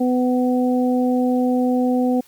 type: harmonic tone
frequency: 250.6 Hz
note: B3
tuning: 25 cents sharp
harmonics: 1 / 2 / 3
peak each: -16 / -22 / -26 dBFS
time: 0-2.21 s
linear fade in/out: 10 ms
effects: white hiss -52 dBFS RMS until 2.27 s + MP3 96 kbps